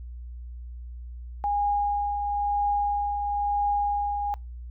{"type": "tone with tremolo", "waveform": "sine", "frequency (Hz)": 818, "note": "G#5", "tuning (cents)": -26, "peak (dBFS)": -21, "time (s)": [1.44, 4.34], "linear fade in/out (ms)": 0, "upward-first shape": "triangle", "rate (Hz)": 1, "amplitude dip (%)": 45, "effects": ["noise-tail reverb RT60 0.2 s tail -26 dB re dry", "added 60 Hz sine -36 dBFS peak until 4.7 s"]}